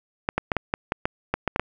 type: clicks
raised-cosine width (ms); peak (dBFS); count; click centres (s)
0.5; -7; 11; 0.289 / 0.38 / 0.518 / 0.567 / 0.739 / 0.921 / 1.055 / 1.34 / 1.477 / 1.561 / 1.596
effects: none